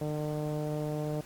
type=tone with low-pass filter; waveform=sawtooth; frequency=150.9 Hz; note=D3; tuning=47 cents sharp; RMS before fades=-33 dBFS; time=0.01-1.21 s; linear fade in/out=5 ms; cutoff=600 Hz; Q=2.4; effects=pink hiss -52 dBFS RMS until 1.25 s + AAC 64 kbps